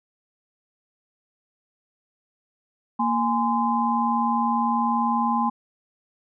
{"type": "tone cluster", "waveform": "sine", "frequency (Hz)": [232.5, 830, 1031], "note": ["A#3", "G#5", "C6"], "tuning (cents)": [-4, -1, -26], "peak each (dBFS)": -24, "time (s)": [2.99, 5.5], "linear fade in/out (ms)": 10, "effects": []}